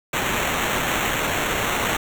white noise with sample-and-hold, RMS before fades -23 dBFS, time 0.13-1.97 s, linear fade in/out 5 ms, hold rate 4900 Hz, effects none

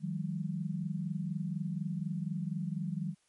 sine tone cluster, 156.5 / 180.7 / 200.5 Hz, D#3 / F#3 / G3, +10 / -41 / +39 cents, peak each -36 / -37 / -39 dBFS, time 0-3.15 s, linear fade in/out 50 ms, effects white hiss -72 dBFS RMS until 3.28 s + MP3 48 kbps

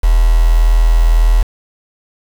sine tone with quantisation, 40.88 Hz, E1, 14 cents flat, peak -6 dBFS, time 0.03-1.43 s, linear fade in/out 10 ms, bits 4, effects none

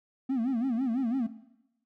triangle tone with vibrato, 246.9 Hz, B3, in tune, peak -23 dBFS, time 0.29-1.27 s, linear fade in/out 10 ms, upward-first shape sine, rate 6 Hz, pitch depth 180 cents each way, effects noise-tail reverb RT60 0.9 s tail -17 dB re dry + tanh soft clip ceiling -19 dBFS

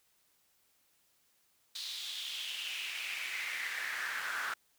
brown noise with high-pass filter sweep, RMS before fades -39 dBFS, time 1.75-4.54 s, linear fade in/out 5 ms, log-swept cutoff 4000 to 1400 Hz, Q 4.4, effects white hiss -72 dBFS RMS until 4.78 s

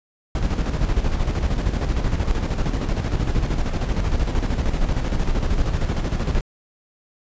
brown noise with tremolo, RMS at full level -19 dBFS, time 0.35-6.41 s, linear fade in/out 2 ms, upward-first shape square, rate 13 Hz, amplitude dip 50%, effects resampled to 16000 Hz

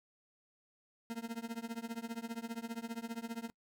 40% pulse tone with tremolo, 230.2 Hz, A#3, 22 cents flat, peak -35 dBFS, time 1.1-3.5 s, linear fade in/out 0 ms, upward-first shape triangle, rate 15 Hz, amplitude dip 100%, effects noise-tail reverb RT60 0.1 s tail -26 dB re dry

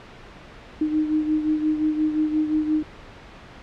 sine beating tone pair, 307.1 / 312.8 Hz, D#4 / D#4, -23 / +9 cents, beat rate 5.7 Hz, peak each -20 / -27 dBFS, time 0.81-2.83 s, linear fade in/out 5 ms, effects pink hiss -43 dBFS RMS until 3.62 s + low-pass 3000 Hz 12 dB/octave

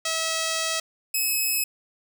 5% pulse tone pair in turn, 647 / 2572 Hz, E5 / E7, -32 / -43 cents, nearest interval 2 octaves, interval 2389 cents, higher second, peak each -13 dBFS, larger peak neither, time 0.05-0.8 / 1.14-1.64 s, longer first, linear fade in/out 5 ms, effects none

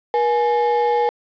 triangle ring-modulated tone, 659.3 Hz, E5, in tune, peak -10 dBFS, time 0.14-1.09 s, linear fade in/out 0 ms, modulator 181 Hz, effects resampled to 11025 Hz + 7-bit

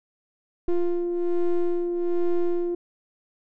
triangle ring-modulated tone, 174.61 Hz, F3, in tune, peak -15 dBFS, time 0.68-2.75 s, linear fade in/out 5 ms, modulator 174 Hz, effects none

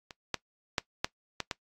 clicks, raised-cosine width 0.2 ms, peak -26 / -11 / -9 / -9 / -14 / -14 dBFS, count 6, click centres 0.108 / 0.343 / 0.782 / 1.045 / 1.403 / 1.512 s, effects noise-tail reverb RT60 0.1 s tail -20 dB re dry + AAC 64 kbps

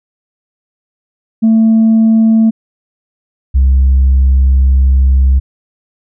sine tone pair in turn, 223 / 66.3 Hz, A3 / C2, +23 / +23 cents, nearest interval octave + major sixth, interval 2100 cents, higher first, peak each -3 dBFS, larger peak neither, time 1.42-2.51 / 3.54-5.4 s, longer second, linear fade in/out 20 ms, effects tanh soft clip ceiling -3 dBFS

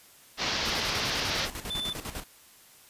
white low-pass noise, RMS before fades -30 dBFS, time 0.37-1.49 s, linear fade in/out 50 ms, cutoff 5600 Hz, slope 48 dB/octave
pink noise with tremolo, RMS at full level -36 dBFS, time 0.65-2.24 s, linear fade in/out 5 ms, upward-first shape square, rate 10 Hz, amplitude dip 65%
triangle tone, 3520 Hz, A7, in tune, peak -29 dBFS, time 1.7-1.93 s, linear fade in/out 5 ms
effects white hiss -55 dBFS RMS until 2.89 s + resampled to 32000 Hz

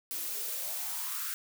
blue noise with high-pass filter sweep, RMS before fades -36 dBFS, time 0.11-1.34 s, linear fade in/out 0 ms, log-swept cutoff 280 to 1500 Hz, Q 5.3, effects none

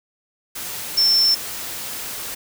sine tone in noise, 5370 Hz, E8, 31 cents sharp, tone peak -13 dBFS, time 0.97-1.35 s, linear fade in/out 10 ms, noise white, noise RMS -30 dBFS, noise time 0.55-2.35 s, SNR +14 dB, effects none

